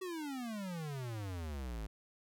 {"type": "exponential sweep", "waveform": "square", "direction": "down", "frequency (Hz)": [382.8, 50.6], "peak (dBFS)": -40, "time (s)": [0.01, 1.87], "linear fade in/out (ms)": 10, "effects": []}